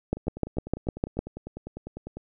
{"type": "two click trains", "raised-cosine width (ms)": 2, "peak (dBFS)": [-11, -24], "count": [8, 21], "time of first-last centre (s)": [[0.13, 1.191], [0.17, 2.17]], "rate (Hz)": [6.6, 10], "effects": []}